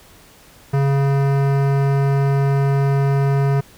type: tone with hard clipping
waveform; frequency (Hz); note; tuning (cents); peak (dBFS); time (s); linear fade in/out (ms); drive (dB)
sine; 138.59; C#3; 0; -16; 0.73-3.61; 10; 18
effects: pink hiss -47 dBFS RMS until 3.77 s